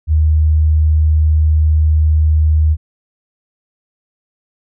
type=tone; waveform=sine; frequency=77.5 Hz; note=D#2; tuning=6 cents flat; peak=-8 dBFS; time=0.07-2.77 s; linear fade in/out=50 ms; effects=none